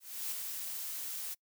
blue noise with ADSR envelope, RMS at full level -36 dBFS, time 0-1.35 s, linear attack 320 ms, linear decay 4 ms, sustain -4 dB, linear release 21 ms, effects noise-tail reverb RT60 0.1 s tail -25 dB re dry

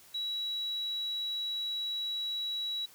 sine tone, 3900 Hz, B7, 23 cents flat, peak -32 dBFS, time 0.14-2.86 s, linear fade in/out 10 ms, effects white hiss -57 dBFS RMS until 2.94 s

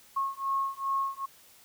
sine beating tone pair, 1088 / 1090.5 Hz, C#6 / C#6, -33 / -29 cents, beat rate 2.5 Hz, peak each -31 / -31 dBFS, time 0.16-1.26 s, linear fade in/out 10 ms, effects white hiss -57 dBFS RMS until 1.64 s

